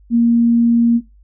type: tone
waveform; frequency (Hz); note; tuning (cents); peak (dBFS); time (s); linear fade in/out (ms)
sine; 234.2; A#3; +8; -9; 0.1-1.01; 50
effects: noise-tail reverb RT60 0.2 s tail -17 dB re dry + added 50 Hz sine -44 dBFS peak until 1.23 s